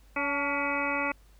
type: harmonic tone with a mistuned harmonic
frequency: 282.8 Hz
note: C#4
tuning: 35 cents sharp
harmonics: 1 / 2 / 3 / 4 / 5 / 7 / 8 / 9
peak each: -35 / -35 / -35 / -35 / -35 / -35 / -35 / -35 dBFS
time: 0.16-1.12 s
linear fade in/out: 5 ms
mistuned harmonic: 3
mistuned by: +48 cents
effects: added 50 Hz sine -54 dBFS peak until 1.39 s + pink hiss -64 dBFS RMS until 1.39 s